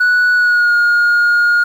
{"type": "tone with pitch glide", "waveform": "sine", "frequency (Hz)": [1474, 1427.9], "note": ["F#6", "F6"], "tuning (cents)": [-7, 38], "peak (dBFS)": -6, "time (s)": [0, 1.64], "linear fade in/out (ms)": 10, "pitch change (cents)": -55, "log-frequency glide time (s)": [0.34, 0.75], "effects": ["tanh soft clip ceiling -8 dBFS", "7-bit"]}